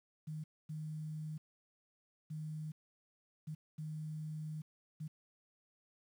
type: tone bursts at uneven times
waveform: sine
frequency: 154.7 Hz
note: D#3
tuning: 10 cents flat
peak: -40 dBFS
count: 6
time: 0.27-0.44 / 0.69-1.38 / 2.3-2.72 / 3.47-3.55 / 3.78-4.62 / 5-5.08 s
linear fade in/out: 10 ms
effects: 11-bit